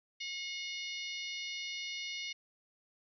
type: harmonic tone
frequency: 722 Hz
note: F#5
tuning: 43 cents flat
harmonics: 3 / 4 / 5 / 6 / 7 / 8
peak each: -42 / -44 / -46 / -48 / -49 / -50 dBFS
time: 0.2-2.33 s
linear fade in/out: 10 ms
effects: none